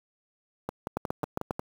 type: two click trains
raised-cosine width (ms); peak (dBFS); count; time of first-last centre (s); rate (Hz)
1; -17 / -14; 6 / 5; 0.69-1.594 / 0.97-1.508; 5.53 / 7.43
effects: high-pass 80 Hz 12 dB/octave + 7-bit

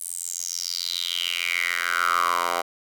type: tone with high-pass filter sweep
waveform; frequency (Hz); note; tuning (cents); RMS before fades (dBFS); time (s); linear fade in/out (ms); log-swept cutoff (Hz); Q
10% pulse; 86.8; F2; -10; -26; 0-2.62; 10; 9700 to 790; 5.6
effects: none

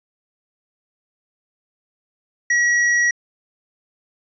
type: tone with hard clipping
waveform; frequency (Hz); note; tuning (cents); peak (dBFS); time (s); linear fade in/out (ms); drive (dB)
sine; 1917; A#6; +48; -16; 2.5-3.11; 5; 11
effects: resampled to 16000 Hz

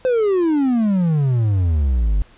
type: exponential sweep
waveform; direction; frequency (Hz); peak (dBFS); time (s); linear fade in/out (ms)
triangle; down; 523.3 to 46.34; -12; 0.05-2.22; 0
effects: pink hiss -50 dBFS RMS until 2.37 s + resampled to 8000 Hz

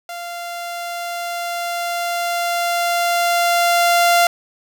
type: tone with level ramp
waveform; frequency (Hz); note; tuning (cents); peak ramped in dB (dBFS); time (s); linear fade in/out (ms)
sawtooth; 693; F5; -14; -24 to -7; 0.09-4.27; 2
effects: none

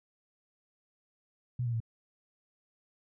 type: tone with pitch steps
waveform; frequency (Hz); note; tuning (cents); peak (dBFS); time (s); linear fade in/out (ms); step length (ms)
sine; 123.47 / 118.44 / 113.62; B2 / A#2 / A#2; 0 / +28 / -44; -29; 1.59-1.803; 5; 71
effects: none

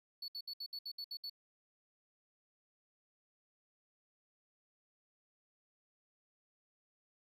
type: tone bursts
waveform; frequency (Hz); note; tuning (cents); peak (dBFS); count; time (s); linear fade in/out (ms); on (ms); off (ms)
triangle; 4435; C#8; 0; -40; 9; 0.22-1.298; 5; 62; 65
effects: none

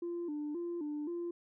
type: tone with vibrato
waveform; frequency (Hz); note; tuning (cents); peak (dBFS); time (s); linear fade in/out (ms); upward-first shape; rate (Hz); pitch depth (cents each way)
sine; 320; D#4; +49; -34; 0.02-1.31; 5; square; 1.9; 130
effects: tanh soft clip ceiling -33 dBFS

